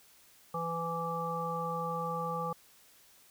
harmonic tone, 166.8 Hz, E3, 21 cents sharp, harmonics 1 / 3 / 5 / 7, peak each -39 / -38 / -39 / -36 dBFS, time 0.54-2.53 s, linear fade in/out 5 ms, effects white hiss -61 dBFS RMS until 3.3 s

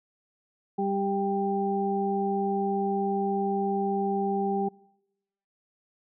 harmonic tone, 197.4 Hz, G3, 12 cents sharp, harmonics 1 / 2 / 4, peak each -29 / -29 / -29 dBFS, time 0.78-4.69 s, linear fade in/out 10 ms, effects noise-tail reverb RT60 0.9 s tail -25 dB re dry

